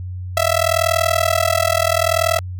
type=tone with amplitude modulation; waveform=sawtooth; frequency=659.3 Hz; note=E5; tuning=in tune; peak=-7 dBFS; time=0.37-2.39 s; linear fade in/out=2 ms; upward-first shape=sine; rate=40.7 Hz; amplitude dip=100%; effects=added 91 Hz sine -25 dBFS peak until 2.59 s